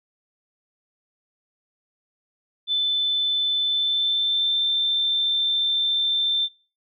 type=tone with pitch glide; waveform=sine; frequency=3520 to 3563 Hz; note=A7 to A7; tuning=0 to +21 cents; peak=-19 dBFS; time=2.67-6.49 s; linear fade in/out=50 ms; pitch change=+21 cents; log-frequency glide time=3.62-4.58 s; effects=noise-tail reverb RT60 0.4 s tail -24 dB re dry